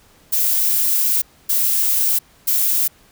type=noise bursts at uneven times; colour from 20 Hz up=violet; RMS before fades=-17 dBFS; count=3; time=0.32-1.22 / 1.49-2.19 / 2.47-2.88 s; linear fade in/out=10 ms; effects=pink hiss -52 dBFS RMS until 3.11 s